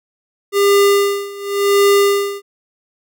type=tone with tremolo; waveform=square; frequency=401.6 Hz; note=G4; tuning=42 cents sharp; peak=-9 dBFS; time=0.52-2.42 s; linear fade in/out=50 ms; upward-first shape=sine; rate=0.91 Hz; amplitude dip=90%; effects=none